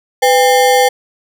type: ring-modulated tone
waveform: square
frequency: 652 Hz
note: E5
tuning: 19 cents flat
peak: -5 dBFS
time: 0.22-0.89 s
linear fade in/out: 10 ms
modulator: 150 Hz
effects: none